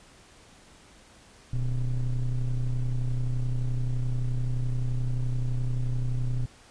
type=ring-modulated tone; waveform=triangle; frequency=69.3 Hz; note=C#2; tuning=in tune; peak=-19 dBFS; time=1.53-6.46 s; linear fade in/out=5 ms; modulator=53.5 Hz; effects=pink hiss -54 dBFS RMS until 6.7 s + resampled to 22050 Hz